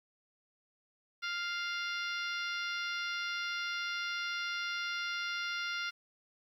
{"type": "harmonic tone", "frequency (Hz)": 698.5, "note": "F5", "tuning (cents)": 0, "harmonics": [2, 3, 4, 5, 6, 7, 8], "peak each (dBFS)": [-37, -41, -43, -45, -47, -48, -49], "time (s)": [1.22, 5.91], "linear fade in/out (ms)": 20, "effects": ["11-bit"]}